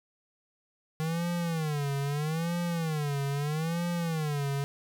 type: tone with vibrato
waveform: square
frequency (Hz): 155.56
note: D#3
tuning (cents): 0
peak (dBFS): -29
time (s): 1-4.64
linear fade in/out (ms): 0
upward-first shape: sine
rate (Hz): 0.78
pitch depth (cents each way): 190
effects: none